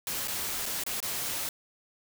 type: noise with dropouts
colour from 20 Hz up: white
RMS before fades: -33 dBFS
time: 0.07-1.49 s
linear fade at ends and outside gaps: 1 ms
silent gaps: 0.275-0.281 / 0.657-0.662 / 0.837-0.864 / 1.003-1.027 s
effects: none